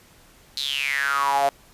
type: tone with high-pass filter sweep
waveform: sawtooth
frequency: 140 Hz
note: C#3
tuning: 18 cents sharp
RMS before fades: -23 dBFS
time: 0.57-1.49 s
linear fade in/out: 2 ms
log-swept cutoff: 4200 to 640 Hz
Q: 9.3
effects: pink hiss -53 dBFS RMS until 1.73 s + resampled to 32000 Hz